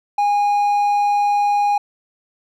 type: tone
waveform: triangle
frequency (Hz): 820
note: G#5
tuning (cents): -22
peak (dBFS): -12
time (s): 0.18-1.78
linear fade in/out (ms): 5
effects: none